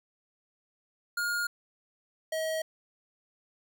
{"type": "tone pair in turn", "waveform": "square", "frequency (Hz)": [1423, 637], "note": ["F6", "D#5"], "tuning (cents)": [32, 41], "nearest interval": "octave + major second", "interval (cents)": 1391, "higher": "first", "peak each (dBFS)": [-29, -30], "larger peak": "first", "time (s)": [[1.17, 1.47], [2.32, 2.62]], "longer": "neither", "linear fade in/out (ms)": 5, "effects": []}